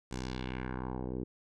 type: tone with low-pass filter sweep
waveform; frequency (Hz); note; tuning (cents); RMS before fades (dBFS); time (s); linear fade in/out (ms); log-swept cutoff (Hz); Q
10% pulse; 63.4; B1; +46; -38; 0.11-1.24; 5; 8100 to 370; 1.9
effects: none